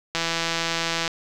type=click train; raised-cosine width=0.2 ms; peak=-7 dBFS; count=155; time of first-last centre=0.15-1.078 s; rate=166 Hz; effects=none